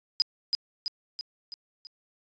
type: tone with echo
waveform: sine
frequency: 4978 Hz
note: D#8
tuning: in tune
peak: -17 dBFS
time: 0.2-0.22 s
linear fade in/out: 0 ms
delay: 330 ms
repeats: 5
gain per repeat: -5 dB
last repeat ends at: 1.87 s
effects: tanh soft clip ceiling -17 dBFS + resampled to 16000 Hz